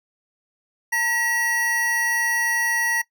square tone pair together, 905.6 / 1919 Hz, A5 / A#6, +50 / +50 cents, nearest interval octave + minor second, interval 1300 cents, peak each -29 / -21 dBFS, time 0.92-3.02 s, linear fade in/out 10 ms, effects noise-tail reverb RT60 0.1 s tail -20 dB re dry

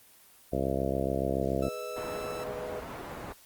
harmonic tone, 67.1 Hz, C2, 44 cents sharp, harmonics 1 / 2 / 3 / 4 / 5 / 6 / 7 / 8 / 9 / 10, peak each -36 / -36 / -36 / -36 / -36 / -36 / -36 / -36 / -36 / -36 dBFS, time 0.52-1.69 s, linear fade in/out 10 ms
sawtooth tone, 1318.5 Hz, E6, in tune, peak -38 dBFS, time 1.62-2.44 s, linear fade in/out 5 ms
sine chord, G# minor, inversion none, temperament equal, 415.3 / 493.9 / 622.3 Hz, G#4 / B4 / D#5, 0 / 0 / 0 cents, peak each -42 / -39 / -40 dBFS, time 1.63-2.81 s, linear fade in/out 20 ms
white low-pass noise, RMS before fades -41 dBFS, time 1.96-3.33 s, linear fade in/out 10 ms, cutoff 970 Hz, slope 12 dB/octave
effects white hiss -57 dBFS RMS until 3.45 s + Opus 24 kbps

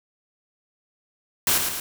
white noise with echo, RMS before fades -20 dBFS, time 1.47-1.58 s, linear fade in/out 2 ms, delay 110 ms, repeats 2, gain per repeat -5 dB, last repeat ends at 1.8 s, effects none

